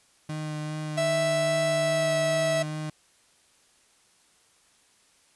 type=tone with vibrato; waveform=35% pulse; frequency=153.1 Hz; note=D#3; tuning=28 cents flat; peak=-29 dBFS; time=0.29-2.9 s; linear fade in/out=5 ms; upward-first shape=sine; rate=2.5 Hz; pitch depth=14 cents each way
type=tone with pitch glide; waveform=45% pulse; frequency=659.3 to 652.5 Hz; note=E5 to E5; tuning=0 to -18 cents; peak=-23 dBFS; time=0.97-2.63 s; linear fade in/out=10 ms; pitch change=-18 cents; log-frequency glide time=1.77-2.14 s
effects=white hiss -62 dBFS RMS until 5.35 s + resampled to 24000 Hz